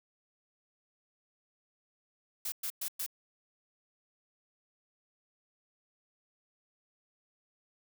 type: noise bursts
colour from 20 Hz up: blue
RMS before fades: -36 dBFS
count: 4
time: 2.45-3.064 s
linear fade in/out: 5 ms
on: 71 ms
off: 110 ms
effects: none